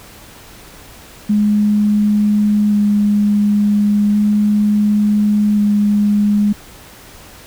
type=tone with vibrato; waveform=sine; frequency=207.7 Hz; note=G#3; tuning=in tune; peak=-10 dBFS; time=1.29-6.53 s; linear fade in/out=10 ms; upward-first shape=square; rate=0.35 Hz; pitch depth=9 cents each way; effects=pink hiss -39 dBFS RMS until 7.46 s